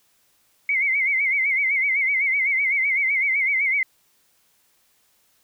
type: tone with vibrato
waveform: sine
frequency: 2165 Hz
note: C#7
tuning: 41 cents flat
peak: -18 dBFS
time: 0.69-3.83 s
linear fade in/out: 2 ms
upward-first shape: sine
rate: 7.9 Hz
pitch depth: 100 cents each way
effects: white hiss -63 dBFS RMS until 5.43 s